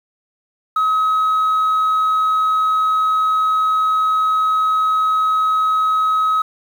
sine tone, 1275 Hz, D#6, 42 cents sharp, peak -11 dBFS, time 0.76-6.42 s, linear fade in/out 5 ms, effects tanh soft clip ceiling -12 dBFS + 7-bit

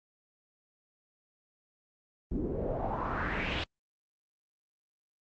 pink noise with low-pass filter sweep, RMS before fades -33 dBFS, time 2.31-3.64 s, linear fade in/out 5 ms, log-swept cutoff 280 to 3400 Hz, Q 3.3, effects Opus 24 kbps

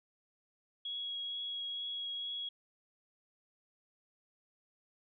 sine tone with vibrato, 3322 Hz, G#7, in tune, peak -37 dBFS, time 0.85-2.49 s, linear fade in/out 5 ms, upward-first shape triangle, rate 2.2 Hz, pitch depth 11 cents each way, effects none

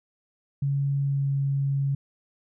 sine tone with pitch glide, 139.7 to 138.57 Hz, C#3 to C#3, +14 to 0 cents, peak -22 dBFS, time 0.62-1.95 s, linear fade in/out 5 ms, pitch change -14 cents, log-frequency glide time 1-1.29 s, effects none

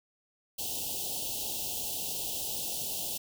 white band-stop noise, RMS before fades -35 dBFS, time 0.58-3.18 s, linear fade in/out 10 ms, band 890 to 2700 Hz, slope 96 dB/octave, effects none

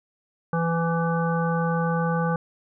harmonic tone, 166.8 Hz, E3, 21 cents sharp, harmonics 1 / 3 / 5 / 7 / 9, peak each -23 / -28 / -30 / -31 / -33 dBFS, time 0.53-2.36 s, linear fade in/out 2 ms, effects none

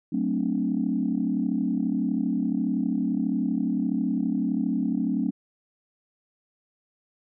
sine chord, D dominant seventh, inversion first, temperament equal, 185 / 220 / 261.6 / 293.7 Hz, F#3 / A3 / C4 / D4, 0 / 0 / 0 / 0 cents, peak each -29 / -27 / -27 / -29 dBFS, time 0.12-5.31 s, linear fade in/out 10 ms, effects tanh soft clip ceiling -13 dBFS

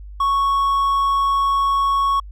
triangle tone with hard clipping, 1108 Hz, C#6, 1 cent flat, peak -16 dBFS, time 0.2-2.2 s, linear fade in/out 5 ms, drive 6 dB, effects added 50 Hz sine -33 dBFS peak until 2.31 s

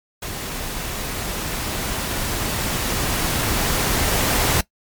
pink noise with level ramp, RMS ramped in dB -29 to -18 dBFS, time 0.22-4.61 s, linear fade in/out 5 ms, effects noise-tail reverb RT60 0.1 s tail -19 dB re dry + MP3 96 kbps

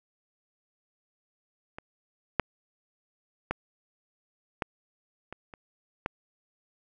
clicks, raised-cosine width 0.5 ms, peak -24 / -7 / -13 / -13 / -24 / -29 / -14 dBFS, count 7, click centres 1.785 / 2.397 / 3.51 / 4.622 / 5.326 / 5.538 / 6.061 s, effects none

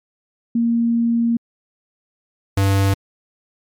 sine / square tone pair in turn, 233.1 / 98.01 Hz, A#3 / G2, 0 / 0 cents, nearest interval octave + minor third, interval 1500 cents, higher first, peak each -14 dBFS, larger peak neither, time 0.55-1.37 / 2.57-2.94 s, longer first, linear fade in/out 5 ms, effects MP3 96 kbps

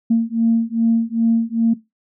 sine beating tone pair, 227.4 / 229.9 Hz, A#3 / A#3, -43 / -24 cents, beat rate 2.5 Hz, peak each -16 dBFS, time 0.1-1.74 s, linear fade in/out 10 ms, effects noise-tail reverb RT60 0.2 s tail -18 dB re dry + tanh soft clip ceiling -6 dBFS

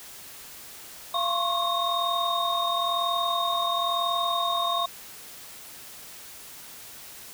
sine tone cluster, 687 / 1064 / 1105 / 3701 Hz, F5 / C6 / C#6 / A#7, -29 / +29 / -6 / -13 cents, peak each -29 dBFS, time 1.14-4.86 s, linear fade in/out 5 ms, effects white hiss -44 dBFS RMS until 7.33 s

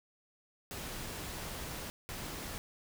pink noise bursts at uneven times, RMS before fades -42 dBFS, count 2, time 0.71-1.9 / 2.09-2.58 s, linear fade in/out 0 ms, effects none

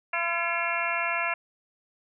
harmonic tone with a mistuned harmonic, 340 Hz, F4, 46 cents flat, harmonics 2 / 3 / 4 / 5 / 6 / 7 / 8, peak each -33 / -33 / -33 / -33 / -33 / -33 / -33 dBFS, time 0.13-1.34 s, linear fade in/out 5 ms, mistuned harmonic 6, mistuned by +94 cents, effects none

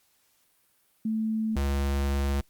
sine / square tone pair in turn, 220 / 69.6 Hz, A3 / C#2, 0 / +8 cents, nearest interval octave + minor sixth, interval 1992 cents, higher first, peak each -25 dBFS, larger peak neither, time 1.05-1.56 / 1.56-2.41 s, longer second, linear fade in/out 5 ms, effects white hiss -67 dBFS RMS until 2.49 s + Opus 48 kbps

